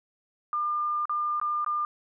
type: tone with dropouts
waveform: sine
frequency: 1202 Hz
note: D6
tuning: 40 cents sharp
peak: -25 dBFS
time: 0.53-1.85 s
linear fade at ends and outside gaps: 1 ms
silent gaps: 1.055-1.095 / 1.399-1.414 / 1.646-1.663 s
effects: none